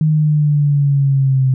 sine linear sweep, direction down, 156.2 to 130 Hz, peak -10 dBFS, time 0.01-1.54 s, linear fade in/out 2 ms, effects none

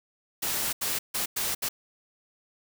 white noise bursts at uneven times, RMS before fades -29 dBFS, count 5, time 0.42-0.73 / 0.81-0.99 / 1.14-1.26 / 1.36-1.55 / 1.62-1.69 s, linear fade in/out 10 ms, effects none

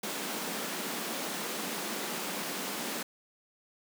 pink high-pass noise, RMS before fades -36 dBFS, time 0.03-3.03 s, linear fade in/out 5 ms, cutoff 180 Hz, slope 48 dB/octave, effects none

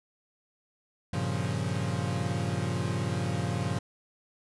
40% pulse chord, G half-diminished seventh, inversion none, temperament equal, 98 / 116.54 / 138.59 / 174.61 Hz, G2 / Bb2 / Db3 / F3, 0 / 0 / 0 / 0 cents, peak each -33 dBFS, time 1.13-3.79 s, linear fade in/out 5 ms, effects resampled to 24000 Hz

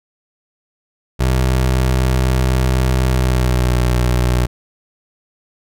25% pulse tone with pitch glide, 64 to 61.46 Hz, C2 to B1, -38 to -8 cents, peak -9 dBFS, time 1.19-4.47 s, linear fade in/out 20 ms, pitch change -70 cents, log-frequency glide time 3.07-3.76 s, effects none

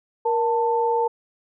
sine tone pair together, 469.8 / 888 Hz, A#4 / A5, +13 / +16 cents, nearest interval major seventh, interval 1103 cents, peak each -21 dBFS, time 0.25-1.08 s, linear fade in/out 10 ms, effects none

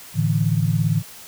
sine chord, A suspended fourth, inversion none, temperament equal, 110 / 146.83 / 164.81 Hz, A2 / D3 / E3, 0 / 0 / 0 cents, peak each -21 dBFS, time 0.14-1.03 s, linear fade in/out 50 ms, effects white hiss -41 dBFS RMS until 1.27 s

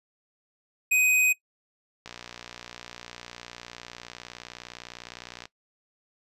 square tone, 2507 Hz, D#7, 12 cents sharp, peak -20 dBFS, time 0.91-1.33 s, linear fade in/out 10 ms
click train, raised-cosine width 0.2 ms, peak -22 dBFS, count 204, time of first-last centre 2.06-5.455 s, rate 59.8 Hz
effects noise-tail reverb RT60 0.1 s tail -19 dB re dry + resampled to 32000 Hz

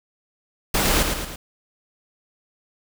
pink noise with echo, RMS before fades -20 dBFS, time 0.74-1.03 s, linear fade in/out 5 ms, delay 110 ms, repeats 3, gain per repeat -5 dB, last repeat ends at 1.36 s, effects none

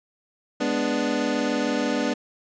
25% pulse chord, G# diminished, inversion none, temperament equal, 207.7 / 246.9 / 293.7 Hz, G#3 / B3 / D4, 0 / 0 / 0 cents, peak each -26 / -22 / -22 dBFS, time 0.6-2.14 s, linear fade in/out 10 ms, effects resampled to 16000 Hz

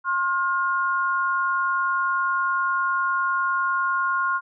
sine tone pair together, 1070 / 1420.1 Hz, C6 / F6, +38 / +29 cents, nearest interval perfect fourth, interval 491 cents, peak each -23 / -23 dBFS, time 0.04-4.41 s, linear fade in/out 50 ms, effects none

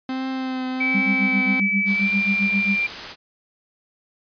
45% pulse tone with vibrato, 260 Hz, C4, 11 cents flat, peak -24 dBFS, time 0.09-1.6 s, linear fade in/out 2 ms, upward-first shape triangle, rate 1.3 Hz, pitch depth 23 cents each way
sine tone with pitch glide, 2300 to 2376 Hz, D7 to D7, -37 to +20 cents, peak -19 dBFS, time 0.8-2.87 s, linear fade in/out 10 ms, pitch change +57 cents, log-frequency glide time 1.94-2.12 s
sine tone with tremolo, 198.8 Hz, G3, 25 cents sharp, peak -18 dBFS, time 0.94-2.79 s, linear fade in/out 10 ms, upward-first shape sine, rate 7.5 Hz, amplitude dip 95%
white noise, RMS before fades -32 dBFS, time 1.85-3.16 s, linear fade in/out 50 ms
effects resampled to 11025 Hz

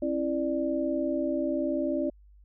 sine tone cluster, 269.1 / 329.6 / 591 Hz, C4 / E4 / D5, +49 / 0 / +11 cents, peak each -30 dBFS, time 0.02-2.1 s, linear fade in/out 5 ms, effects added 50 Hz sine -52 dBFS peak until 2.44 s

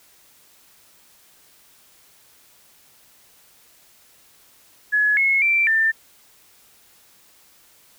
sine tone with pitch steps, 1694 / 2177 / 2346 / 1788 Hz, G#6 / C#7 / D7 / A6, +34 / -32 / -2 / +27 cents, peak -15 dBFS, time 4.92-5.92 s, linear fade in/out 20 ms, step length 250 ms, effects white hiss -54 dBFS RMS until 7.98 s

